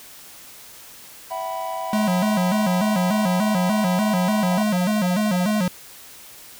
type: chord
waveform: triangle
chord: E suspended second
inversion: none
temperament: equal with one note detuned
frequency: 659.3 / 758.2 / 987.8 Hz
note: E5 / F#5 / B5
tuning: 0 / +42 / 0 cents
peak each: -28 dBFS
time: 1.3-4.64 s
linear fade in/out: 20 ms
type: tone with vibrato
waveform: square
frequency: 196 Hz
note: G3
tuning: in tune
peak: -19 dBFS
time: 1.93-5.68 s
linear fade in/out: 2 ms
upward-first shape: square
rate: 3.4 Hz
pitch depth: 140 cents each way
type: tone bursts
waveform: sine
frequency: 698.5 Hz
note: F5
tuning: in tune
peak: -28 dBFS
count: 15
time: 4.51-5.59 s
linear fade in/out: 10 ms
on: 44 ms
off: 30 ms
effects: white hiss -43 dBFS RMS until 6.59 s